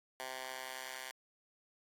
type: tone with high-pass filter sweep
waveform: 10% pulse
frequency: 130 Hz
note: C3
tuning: 11 cents flat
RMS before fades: -45 dBFS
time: 0.2-1.11 s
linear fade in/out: 0 ms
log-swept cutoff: 840 to 1400 Hz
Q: 0.91
effects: AAC 48 kbps